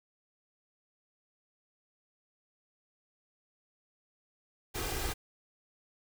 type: noise with comb filter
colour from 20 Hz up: pink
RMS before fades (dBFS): -35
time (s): 4.74-5.14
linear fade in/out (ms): 20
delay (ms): 2.5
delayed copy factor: +0.55
effects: none